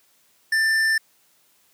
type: tone with hard clipping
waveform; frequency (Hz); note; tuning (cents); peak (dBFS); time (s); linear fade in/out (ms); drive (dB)
sine; 1779; A6; +19; -19; 0.52-0.98; 5; 10
effects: white hiss -61 dBFS RMS until 1.73 s + high-pass 100 Hz 12 dB/octave